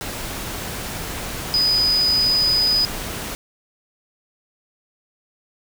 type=tone in noise; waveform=sine; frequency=4978 Hz; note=D#8; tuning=in tune; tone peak=-15 dBFS; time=1.54-2.85 s; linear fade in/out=0 ms; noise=pink; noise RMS=-29 dBFS; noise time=0.01-3.35 s; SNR=+11 dB; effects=none